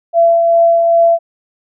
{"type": "tone with tremolo", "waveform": "sine", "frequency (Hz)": 674, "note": "E5", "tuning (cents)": 38, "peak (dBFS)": -5, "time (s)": [0.13, 1.19], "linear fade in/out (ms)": 50, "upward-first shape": "triangle", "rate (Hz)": 2.5, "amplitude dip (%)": 35, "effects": []}